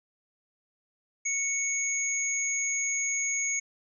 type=tone pair together; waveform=sine; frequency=2216 / 6640 Hz; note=C#7 / G#8; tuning=-1 / -1 cents; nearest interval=octave + perfect fifth; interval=1900 cents; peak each=-31 / -28 dBFS; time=1.25-3.6 s; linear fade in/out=10 ms; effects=none